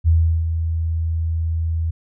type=tone with ADSR envelope; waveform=sine; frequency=81.8 Hz; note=E2; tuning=13 cents flat; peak=-10 dBFS; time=0.04-1.91 s; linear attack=38 ms; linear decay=360 ms; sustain=-8 dB; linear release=9 ms; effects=none